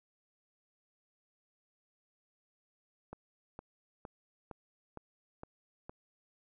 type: click train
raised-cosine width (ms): 1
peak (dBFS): -30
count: 7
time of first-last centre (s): 3.13-5.895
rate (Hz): 2.17
effects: none